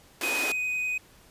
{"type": "high-pass noise", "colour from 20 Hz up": "pink", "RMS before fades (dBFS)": -32, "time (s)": [0.21, 0.52], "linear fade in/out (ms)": 2, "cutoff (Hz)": 270, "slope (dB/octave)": 48}
{"type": "tone with vibrato", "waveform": "triangle", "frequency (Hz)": 2500, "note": "D#7", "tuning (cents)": 8, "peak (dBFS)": -25, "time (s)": [0.23, 0.98], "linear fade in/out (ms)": 5, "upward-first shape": "square", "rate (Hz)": 10, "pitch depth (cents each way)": 8}
{"effects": ["pink hiss -56 dBFS RMS until 1.3 s", "resampled to 32000 Hz"]}